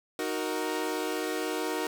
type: chord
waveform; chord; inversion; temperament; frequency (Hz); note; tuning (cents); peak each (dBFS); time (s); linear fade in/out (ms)
sawtooth; D# minor; none; equal; 311.1 / 370 / 466.2; D#4 / F#4 / A#4; 0 / 0 / 0; -30; 0.19-1.87; 2
effects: 8-bit